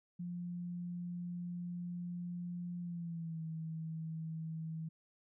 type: tone with pitch glide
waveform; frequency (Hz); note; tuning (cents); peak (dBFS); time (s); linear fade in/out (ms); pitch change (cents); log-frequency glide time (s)
sine; 175.4 to 160.84; F3 to E3; +8 to -42; -39; 0.19-4.89; 10; -150; 2.8-3.42
effects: none